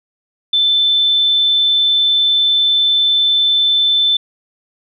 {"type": "tone", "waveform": "sine", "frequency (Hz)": 3530, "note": "A7", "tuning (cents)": 5, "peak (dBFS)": -10, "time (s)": [0.53, 4.17], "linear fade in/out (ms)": 5, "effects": []}